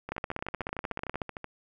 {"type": "two click trains", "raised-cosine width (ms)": 0.5, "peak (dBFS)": [-17, -22], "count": [19, 19], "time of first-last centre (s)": [[0.12, 1.218], [0.09, 1.443]], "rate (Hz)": [16.4, 13.3], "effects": []}